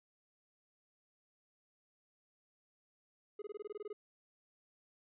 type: tone bursts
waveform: triangle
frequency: 417.3 Hz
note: G#4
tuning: 8 cents sharp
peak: -39 dBFS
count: 11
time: 3.39-3.93 s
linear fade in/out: 5 ms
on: 30 ms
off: 21 ms
effects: resampled to 8000 Hz

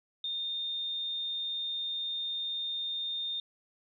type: tone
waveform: sine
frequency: 3641 Hz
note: A#7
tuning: 41 cents flat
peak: -32 dBFS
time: 0.24-3.4 s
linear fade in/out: 2 ms
effects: 12-bit

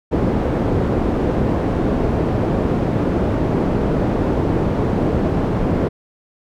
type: low-pass noise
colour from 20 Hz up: white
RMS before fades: -18 dBFS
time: 0.11-5.89 s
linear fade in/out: 20 ms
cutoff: 380 Hz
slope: 12 dB/octave
effects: none

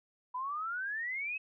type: exponential sweep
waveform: sine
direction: up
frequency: 982 to 2603 Hz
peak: -34 dBFS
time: 0.34-1.38 s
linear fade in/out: 10 ms
effects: none

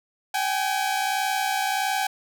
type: tone pair together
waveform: sawtooth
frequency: 769 / 830.5 Hz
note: G5 / G#5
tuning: -33 / 0 cents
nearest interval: minor second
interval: 133 cents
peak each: -21 / -23 dBFS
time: 0.34-2.07 s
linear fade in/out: 5 ms
effects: none

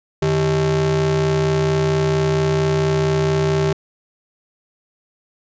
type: ring-modulated tone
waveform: square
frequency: 120.4 Hz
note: B2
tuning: 44 cents flat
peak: -13 dBFS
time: 0.22-3.73 s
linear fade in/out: 5 ms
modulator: 273 Hz
effects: resampled to 16000 Hz

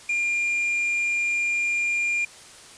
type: tone with quantisation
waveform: triangle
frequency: 2400 Hz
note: D7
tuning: 37 cents sharp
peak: -20 dBFS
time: 0.09-2.25 s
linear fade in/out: 5 ms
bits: 8
effects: white hiss -46 dBFS RMS until 2.77 s + resampled to 22050 Hz

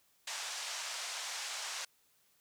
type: band-pass noise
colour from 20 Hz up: white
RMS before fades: -41 dBFS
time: 0.27-1.85 s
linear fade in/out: 5 ms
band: 650 to 7400 Hz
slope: 24 dB/octave
effects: white hiss -71 dBFS RMS until 2.4 s

